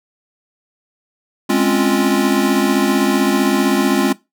square chord, Db major seventh, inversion second, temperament equal, 207.7 / 261.6 / 277.2 / 349.2 Hz, Ab3 / C4 / Db4 / F4, 0 / 0 / 0 / 0 cents, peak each -19 dBFS, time 1.49-4.13 s, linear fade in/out 10 ms, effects noise-tail reverb RT60 0.2 s tail -18 dB re dry

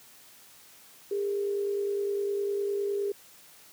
sine tone pair together, 402.8 / 452.6 Hz, G4 / A4, +47 / +49 cents, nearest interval major second, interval 202 cents, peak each -27 / -38 dBFS, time 1.11-3.12 s, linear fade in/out 5 ms, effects white hiss -54 dBFS RMS until 3.72 s + high-pass 80 Hz 12 dB/octave

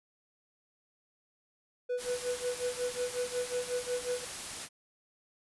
triangle tone with tremolo, 493.9 Hz, B4, in tune, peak -27 dBFS, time 1.89-4.25 s, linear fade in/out 10 ms, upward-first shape sine, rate 5.5 Hz, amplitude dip 90%
white noise, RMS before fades -40 dBFS, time 1.97-4.69 s, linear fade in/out 50 ms
effects resampled to 24000 Hz

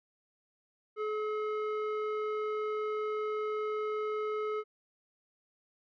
square tone with low-pass filter, 427.4 Hz, G#4, 50 cents sharp, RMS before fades -34 dBFS, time 0.96-4.64 s, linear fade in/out 50 ms, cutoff 1600 Hz, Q 1.5, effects none

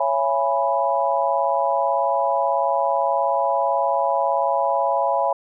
sine chord, C# minor seventh, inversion none, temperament equal with one note detuned, 554.4 / 672.7 / 830.6 / 987.8 Hz, C#5 / E5 / G#5 / B5, 0 / +35 / 0 / 0 cents, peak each -23 dBFS, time 0-5.33 s, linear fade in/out 5 ms, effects none

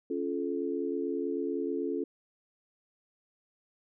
sine chord, Db augmented, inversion none, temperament just, 277.2 / 346.5 / 433.1 Hz, Db4 / F4 / A4, 0 / -14 / -27 cents, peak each -34 dBFS, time 0.1-2.04 s, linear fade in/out 5 ms, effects none

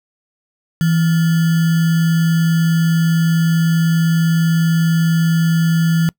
sine tone with sample-and-hold, 164.81 Hz, E3, in tune, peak -11 dBFS, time 0.81-6.09 s, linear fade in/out 0 ms, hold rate 1575 Hz, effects noise-tail reverb RT60 0.1 s tail -25 dB re dry

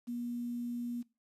sine tone with quantisation, 240 Hz, B3, 49 cents flat, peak -35 dBFS, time 0.07-1.03 s, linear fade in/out 20 ms, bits 10, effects noise-tail reverb RT60 0.3 s tail -21 dB re dry + resampled to 32000 Hz

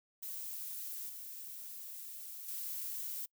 violet noise with level steps, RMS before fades -43 / -47 / -41 dBFS, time 0.22-3.26 s, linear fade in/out 10 ms, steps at 1.09 / 2.48 s, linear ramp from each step 5 ms, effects noise-tail reverb RT60 0.1 s tail -26 dB re dry

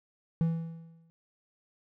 triangle tone with exponential decay, 164.81 Hz, E3, in tune, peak -20 dBFS, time 0.41-1.1 s, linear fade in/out 0 ms, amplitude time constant 150 ms, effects none

